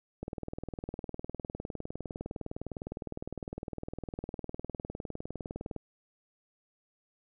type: click train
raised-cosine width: 2 ms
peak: -24 dBFS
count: 110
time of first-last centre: 0.23-5.763 s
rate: 19.7 Hz
effects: none